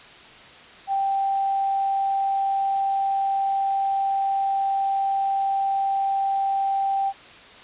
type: tone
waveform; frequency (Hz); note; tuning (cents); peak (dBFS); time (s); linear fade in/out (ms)
sine; 784; G5; 0; -20; 0.87-7.13; 50
effects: white hiss -45 dBFS RMS until 7.63 s + resampled to 8000 Hz